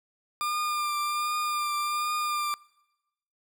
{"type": "tone with vibrato", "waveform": "40% pulse", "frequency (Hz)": 1200, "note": "D6", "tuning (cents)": 37, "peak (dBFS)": -26, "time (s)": [0.41, 2.54], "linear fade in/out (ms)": 0, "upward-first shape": "triangle", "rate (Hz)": 1.3, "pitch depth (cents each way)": 26, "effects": ["noise-tail reverb RT60 1.0 s tail -25 dB re dry"]}